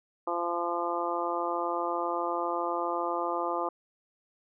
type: harmonic tone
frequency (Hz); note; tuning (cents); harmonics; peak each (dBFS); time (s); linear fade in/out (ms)
172.4; F3; -22; 2 / 3 / 4 / 5 / 6 / 7; -35 / -35 / -35 / -35 / -35 / -35; 0.27-3.69; 5
effects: none